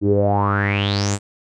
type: tone with low-pass filter sweep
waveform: sawtooth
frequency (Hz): 100.7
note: G2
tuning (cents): +47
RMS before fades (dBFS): -18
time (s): 0.01-1.19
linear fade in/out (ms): 50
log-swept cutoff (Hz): 310 to 8400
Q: 8.8
effects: none